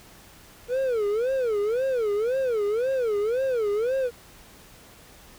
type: tone with vibrato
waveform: triangle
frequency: 467 Hz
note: A#4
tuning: 3 cents sharp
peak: -20 dBFS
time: 0.68-4.11 s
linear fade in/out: 50 ms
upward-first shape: sine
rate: 1.9 Hz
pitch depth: 240 cents each way
effects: pink hiss -50 dBFS RMS until 5.38 s